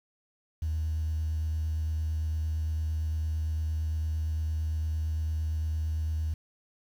sine tone with vibrato, 78.8 Hz, D#2, 23 cents sharp, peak -26 dBFS, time 0.62-6.34 s, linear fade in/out 5 ms, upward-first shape square, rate 8.8 Hz, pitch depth 11 cents each way, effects tanh soft clip ceiling -24 dBFS + 9-bit

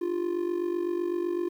triangle tone with amplitude modulation, 349.2 Hz, F4, in tune, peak -21 dBFS, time 0.01-1.49 s, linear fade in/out 10 ms, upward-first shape sine, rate 47.9 Hz, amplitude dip 75%, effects 10-bit

